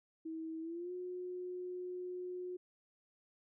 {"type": "tone with pitch glide", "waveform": "sine", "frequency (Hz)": [322.2, 361.7], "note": ["E4", "F#4"], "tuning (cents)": [-39, -39], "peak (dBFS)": -40, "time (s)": [0.25, 2.57], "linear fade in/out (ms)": 10, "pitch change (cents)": 200, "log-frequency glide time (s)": [0.61, 0.92], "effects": []}